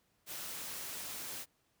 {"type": "noise", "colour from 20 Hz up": "white", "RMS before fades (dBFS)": -43, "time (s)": [0.26, 1.46], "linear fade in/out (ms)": 50, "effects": ["pink hiss -75 dBFS RMS until 1.8 s", "high-pass 60 Hz 12 dB/octave"]}